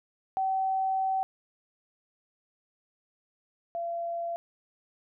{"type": "tone pair in turn", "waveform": "sine", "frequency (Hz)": [765, 681.5], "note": ["G5", "F5"], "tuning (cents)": [-42, -43], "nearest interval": "major second", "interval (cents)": 201, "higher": "first", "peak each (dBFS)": [-25, -30], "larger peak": "first", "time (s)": [[0.37, 1.23], [3.75, 4.36]], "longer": "first", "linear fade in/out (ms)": 0, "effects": []}